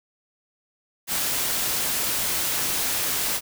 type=noise; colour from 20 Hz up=white; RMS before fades=-25 dBFS; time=1.07-3.41 s; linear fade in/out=50 ms; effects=none